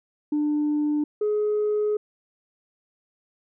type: tone pair in turn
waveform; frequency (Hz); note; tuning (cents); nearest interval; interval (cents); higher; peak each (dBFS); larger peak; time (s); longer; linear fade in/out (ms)
sine; 297.7 / 421; D4 / G#4; +24 / +24; tritone; 600; second; -19 / -19; neither; 0.32-1.04 / 1.21-1.97; second; 5
effects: tanh soft clip ceiling -18 dBFS